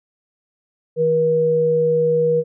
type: tone pair together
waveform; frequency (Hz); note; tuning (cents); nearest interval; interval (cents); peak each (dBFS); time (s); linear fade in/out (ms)
sine; 160 / 479.5; D#3 / A#4; +49 / +49; octave + perfect fifth; 1900; -24 / -14; 0.96-2.44; 50
effects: none